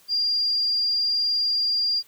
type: tone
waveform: sine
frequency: 4793 Hz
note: D8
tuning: 34 cents sharp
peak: -20 dBFS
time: 0.08-2.03 s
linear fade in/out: 50 ms
effects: white hiss -56 dBFS RMS until 2.07 s + high-pass 60 Hz 12 dB/octave